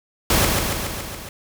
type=noise with echo; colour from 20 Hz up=pink; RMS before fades=-17 dBFS; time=0.3-0.45 s; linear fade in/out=2 ms; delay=140 ms; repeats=6; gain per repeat=-3 dB; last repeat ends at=1.29 s; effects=none